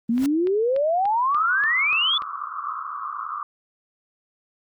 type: noise with exponential growth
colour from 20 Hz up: pink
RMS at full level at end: -30 dBFS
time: 0.08-0.26 s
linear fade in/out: 1 ms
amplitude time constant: 37 ms
type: exponential sweep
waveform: sine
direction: up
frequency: 224.1 to 3520 Hz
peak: -18 dBFS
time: 0.09-2.18 s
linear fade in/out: 5 ms
type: click train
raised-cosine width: 0.3 ms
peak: -22 dBFS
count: 8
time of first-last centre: 0.18-2.221 s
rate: 3.43 Hz
type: band-pass noise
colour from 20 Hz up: pink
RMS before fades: -31 dBFS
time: 1.35-3.43 s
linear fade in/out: 2 ms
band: 1100 to 1300 Hz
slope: 96 dB/octave
effects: none